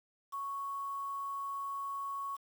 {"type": "tone with quantisation", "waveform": "sine", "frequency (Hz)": 1108.7, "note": "C#6", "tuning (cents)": 0, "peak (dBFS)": -36, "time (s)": [0.32, 2.37], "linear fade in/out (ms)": 20, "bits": 9, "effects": []}